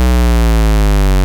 square linear sweep, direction down, 63 to 46.25 Hz, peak -8 dBFS, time 0-1.24 s, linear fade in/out 0 ms, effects none

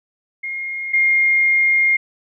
sine tone pair in turn, 2138 / 2127 Hz, C7 / C7, +37 / +28 cents, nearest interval unison, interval 9 cents, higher first, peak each -23 / -12 dBFS, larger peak second, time 0.43-0.93 / 0.93-1.97 s, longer second, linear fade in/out 10 ms, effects none

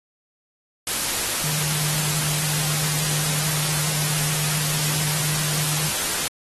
sine tone in noise, 151.9 Hz, D#3, 41 cents flat, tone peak -27 dBFS, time 1.44-5.89 s, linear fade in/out 2 ms, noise white, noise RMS -24 dBFS, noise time 0.87-6.28 s, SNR -6 dB, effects AAC 32 kbps

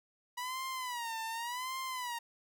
sawtooth tone with vibrato, 970 Hz, B5, 31 cents flat, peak -33 dBFS, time 0.37-2.19 s, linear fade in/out 10 ms, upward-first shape sine, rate 0.88 Hz, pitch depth 140 cents each way, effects none

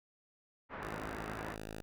white low-pass noise, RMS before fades -44 dBFS, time 0.69-1.57 s, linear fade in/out 50 ms, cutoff 1700 Hz, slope 24 dB/octave
5% pulse tone, 53.5 Hz, A1, 48 cents flat, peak -32 dBFS, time 0.83-1.82 s, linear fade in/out 0 ms
effects none

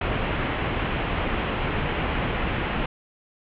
pink low-pass noise, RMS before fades -26 dBFS, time 0.01-2.86 s, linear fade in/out 5 ms, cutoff 3100 Hz, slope 48 dB/octave, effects none

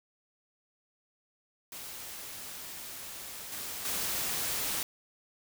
white noise with level steps, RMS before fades -43 / -39 / -33 dBFS, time 1.72-4.83 s, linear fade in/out 2 ms, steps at 3.52 / 3.85 s, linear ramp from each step 2 ms, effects none

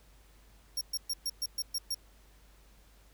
sawtooth tone bursts, 5560 Hz, F8, 9 cents flat, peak -28 dBFS, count 8, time 0.77-1.946 s, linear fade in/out 5 ms, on 42 ms, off 120 ms, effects added 50 Hz sine -58 dBFS peak until 3.13 s + pink hiss -64 dBFS RMS until 3.13 s

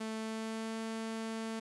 sawtooth tone with pitch glide, 220.4 to 223.5 Hz, A3 to A3, +3 to +27 cents, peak -33 dBFS, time 0-1.6 s, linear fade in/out 10 ms, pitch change +24 cents, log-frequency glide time 0.16-0.77 s, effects resampled to 24000 Hz + 10-bit

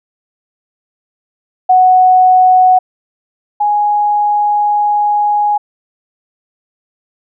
sine tone pair in turn, 740 / 830.6 Hz, F#5 / G#5, 0 / 0 cents, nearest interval major second, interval 200 cents, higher second, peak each -4 / -9 dBFS, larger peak first, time 1.69-2.79 / 3.6-5.58 s, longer second, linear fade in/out 10 ms, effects none

